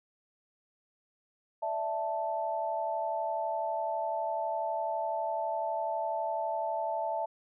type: chord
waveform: sine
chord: D suspended second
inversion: none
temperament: equal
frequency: 587.3 / 659.3 / 880 Hz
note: D5 / E5 / A5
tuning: 0 / 0 / 0 cents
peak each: -39 / -33 / -33 dBFS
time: 1.62-7.26 s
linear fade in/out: 10 ms
effects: none